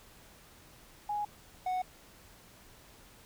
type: tone pair in turn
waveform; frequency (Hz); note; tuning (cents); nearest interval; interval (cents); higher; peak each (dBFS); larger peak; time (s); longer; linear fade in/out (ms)
sine / triangle; 830.6 / 738; G#5 / F#5; 0 / -5; major second; 205; first; -31 / -28; second; 1.09-1.25 / 1.66-1.82; neither; 5
effects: pink hiss -57 dBFS RMS until 3.25 s